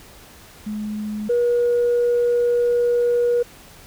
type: tone pair in turn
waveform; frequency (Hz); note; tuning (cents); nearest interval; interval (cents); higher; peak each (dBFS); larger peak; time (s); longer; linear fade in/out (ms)
sine; 211.6 / 480.7; G#3 / B4; +33 / -47; octave + major second; 1420; second; -24 / -14; second; 0.66-1.29 / 1.29-3.43; second; 10
effects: tanh soft clip ceiling -12 dBFS + pink hiss -45 dBFS RMS until 3.86 s